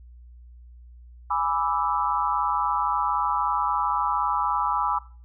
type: chord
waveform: sine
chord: E dominant seventh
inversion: first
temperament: equal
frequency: 830.6 / 987.8 / 1174.7 / 1318.5 Hz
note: G#5 / B5 / D6 / E6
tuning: 0 / 0 / 0 / 0 cents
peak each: -28 / -26 / -27 / -29 dBFS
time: 1.3-4.99 s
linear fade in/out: 10 ms
effects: noise-tail reverb RT60 0.4 s tail -19 dB re dry + added 60 Hz sine -44 dBFS peak until 5.24 s